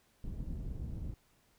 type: low-pass noise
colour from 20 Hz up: pink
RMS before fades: -40 dBFS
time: 0.24-1.14 s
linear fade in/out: 2 ms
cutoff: 170 Hz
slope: 12 dB/octave
effects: pink hiss -70 dBFS RMS until 1.58 s